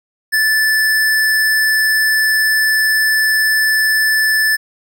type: tone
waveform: square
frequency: 1749 Hz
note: A6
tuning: 11 cents flat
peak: -12 dBFS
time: 0.32-4.57 s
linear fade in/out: 20 ms
effects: none